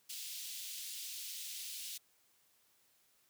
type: high-pass noise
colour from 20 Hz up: pink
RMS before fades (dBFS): -45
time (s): 0.09-1.98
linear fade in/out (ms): 10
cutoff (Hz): 3100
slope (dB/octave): 24
effects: white hiss -72 dBFS RMS until 3.29 s + high-pass 60 Hz 12 dB/octave